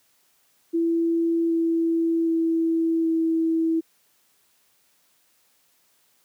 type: tone with pitch steps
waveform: sine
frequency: 333.3 / 330.8 / 328.3 / 325.9 Hz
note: E4 / E4 / E4 / E4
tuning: +19 / +6 / -7 / -20 cents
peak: -19 dBFS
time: 0.73-3.81 s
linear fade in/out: 20 ms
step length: 770 ms
effects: white hiss -64 dBFS RMS until 6.24 s + high-pass 100 Hz 12 dB/octave